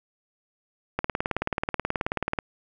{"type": "click train", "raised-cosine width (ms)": 0.5, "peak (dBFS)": -10, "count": 27, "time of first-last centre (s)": [0.99, 2.388], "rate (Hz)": 18.6, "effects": []}